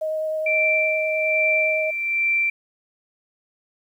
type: tone with vibrato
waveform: sine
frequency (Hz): 626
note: D#5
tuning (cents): +10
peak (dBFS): -22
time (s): 0.01-1.91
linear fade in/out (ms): 10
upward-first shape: sine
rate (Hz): 9.7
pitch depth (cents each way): 8
type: tone with tremolo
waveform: sine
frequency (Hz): 2349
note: D7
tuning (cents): 0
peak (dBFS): -17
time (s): 0.46-2.5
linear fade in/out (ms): 5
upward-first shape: sine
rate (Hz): 1.2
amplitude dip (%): 55
effects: 9-bit